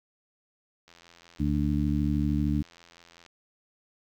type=click train; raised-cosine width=0.2 ms; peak=-35 dBFS; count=204; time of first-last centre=0.88-3.263 s; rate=85.2 Hz
type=harmonic tone; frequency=73.2 Hz; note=D2; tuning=5 cents flat; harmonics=1 / 2 / 3 / 4; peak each=-29 / -29 / -29 / -29 dBFS; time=1.39-2.63 s; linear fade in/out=20 ms
effects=10-bit